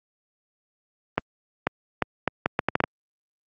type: accelerating click train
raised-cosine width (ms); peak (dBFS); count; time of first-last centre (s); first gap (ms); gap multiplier
0.5; -5; 10; 1.18-2.839; 490; 0.72
effects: high-pass 100 Hz 12 dB/octave + Opus 32 kbps